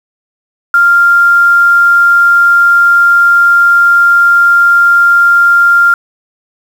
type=tone with quantisation; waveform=sine; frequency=1394 Hz; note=F6; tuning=4 cents flat; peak=-3 dBFS; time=0.74-5.94 s; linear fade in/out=2 ms; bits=5; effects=none